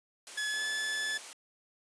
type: noise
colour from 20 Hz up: white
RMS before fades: -45 dBFS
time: 0.27-1.33 s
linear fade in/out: 0 ms
type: tone with pitch glide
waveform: sawtooth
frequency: 1705 to 1730.8 Hz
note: G#6 to A6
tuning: +45 to -29 cents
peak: -28 dBFS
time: 0.37-1.18 s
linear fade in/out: 10 ms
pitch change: +26 cents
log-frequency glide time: 0.49-0.65 s
type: click train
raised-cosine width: 1 ms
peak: -37 dBFS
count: 58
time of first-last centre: 0.54-1.176 s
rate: 89.6 Hz
effects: high-pass 400 Hz 12 dB/octave + resampled to 22050 Hz